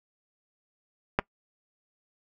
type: clicks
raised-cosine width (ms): 0.5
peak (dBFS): -7 / -14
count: 2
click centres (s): 1.189 / 1.194
effects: noise-tail reverb RT60 0.1 s tail -23 dB re dry